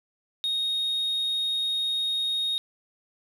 sine tone, 3729 Hz, A#7, in tune, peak -22 dBFS, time 0.44-2.58 s, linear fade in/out 0 ms, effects tanh soft clip ceiling -23 dBFS + 9-bit

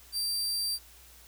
sawtooth tone, 4699 Hz, D8, in tune, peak -26 dBFS, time 0.12-0.79 s, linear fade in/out 50 ms, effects added 60 Hz sine -57 dBFS peak until 1.27 s + white hiss -55 dBFS RMS until 1.27 s

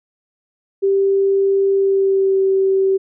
sine tone with pitch glide, 392 to 385.3 Hz, G4 to G4, 0 to -30 cents, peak -12 dBFS, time 0.82-2.98 s, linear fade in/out 20 ms, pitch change -30 cents, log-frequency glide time 1.74-2.41 s, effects none

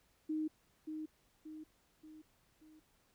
sine tone with echo, 310.7 Hz, D#4, 2 cents flat, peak -34 dBFS, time 0.29-0.48 s, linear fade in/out 10 ms, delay 580 ms, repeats 4, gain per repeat -6 dB, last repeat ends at 2.8 s, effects pink hiss -73 dBFS RMS until 3.14 s

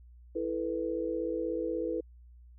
sine chord, E suspended fourth, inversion none, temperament equal with one note detuned, 329.6 / 437.5 / 493.9 Hz, E4 / A4 / B4, 0 / -10 / 0 cents, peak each -34 / -36 / -34 dBFS, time 0.35-2.01 s, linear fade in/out 10 ms, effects added 60 Hz sine -51 dBFS peak until 2.58 s

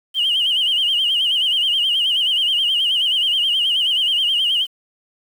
sine tone with vibrato, 3013 Hz, F#7, 31 cents sharp, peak -14 dBFS, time 0.14-4.67 s, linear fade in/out 50 ms, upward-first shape sine, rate 9.4 Hz, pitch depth 110 cents each way, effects tanh soft clip ceiling -10 dBFS + 7-bit

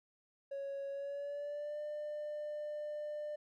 triangle tone with pitch glide, 554.4 to 597.6 Hz, C#5 to D5, 0 to +30 cents, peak -36 dBFS, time 0.51-3.36 s, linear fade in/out 10 ms, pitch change +130 cents, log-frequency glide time 0.9-1.8 s, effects tanh soft clip ceiling -34 dBFS

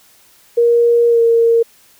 sine tone with pitch glide, 471.5 to 462.1 Hz, A#4 to A#4, +20 to -15 cents, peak -8 dBFS, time 0.57-1.63 s, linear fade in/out 10 ms, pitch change -35 cents, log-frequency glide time 1.08-1.21 s, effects white hiss -49 dBFS RMS until 1.99 s

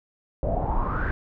brown noise with low-pass filter sweep, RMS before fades -25 dBFS, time 0.43-1.11 s, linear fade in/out 0 ms, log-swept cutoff 570 to 1700 Hz, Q 8.7, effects none

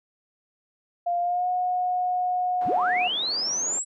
sine tone with pitch glide, 698.5 to 726.1 Hz, F5 to F#5, 0 to -33 cents, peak -22 dBFS, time 1.06-3.08 s, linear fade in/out 10 ms, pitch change +67 cents, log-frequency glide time 1.2-1.48 s
white band-pass noise, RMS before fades -42 dBFS, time 2.61-3.79 s, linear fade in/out 2 ms, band 230 to 860 Hz, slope 12 dB/octave
sine linear sweep, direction up, 34.65 to 7900 Hz, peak -24 dBFS, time 2.65-3.85 s, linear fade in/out 50 ms
effects none

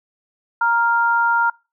sine tone pair together, 935.8 / 1396.9 Hz, A#5 / F6, +6 / 0 cents, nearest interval perfect fifth, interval 694 cents, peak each -17 dBFS, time 0.61-1.5 s, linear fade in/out 5 ms, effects noise-tail reverb RT60 0.3 s tail -26 dB re dry

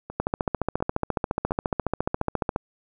two click trains, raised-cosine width 1 ms, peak -9 / -21 dBFS, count 35 / 4, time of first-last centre 0.2-2.561 / 0.1-2.213 s, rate 14.4 / 1.42 Hz, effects none

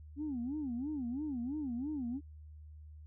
sine tone with vibrato, 268.9 Hz, C4, 47 cents sharp, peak -34 dBFS, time 0.16-2.21 s, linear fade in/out 50 ms, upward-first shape sine, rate 3 Hz, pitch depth 240 cents each way, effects tanh soft clip ceiling -31 dBFS + added 76 Hz sine -49 dBFS peak until 3.06 s

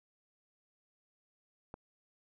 click, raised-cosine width 1 ms, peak -30 dBFS, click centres 1.741 s, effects none

